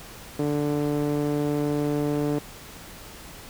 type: tone with band-pass filter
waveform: sawtooth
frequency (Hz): 146.83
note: D3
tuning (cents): 0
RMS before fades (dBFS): -25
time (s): 0.39-2.39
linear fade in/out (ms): 5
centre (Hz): 370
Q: 1.7
effects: pink hiss -43 dBFS RMS until 3.49 s